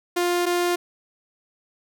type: tone pair in turn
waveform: sawtooth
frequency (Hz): 351.6 / 351.6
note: F4 / F4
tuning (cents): +12 / +12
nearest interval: unison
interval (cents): 0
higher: neither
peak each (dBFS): -16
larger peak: neither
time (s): 0.16-0.46 / 0.46-0.76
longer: neither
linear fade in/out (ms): 10
effects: none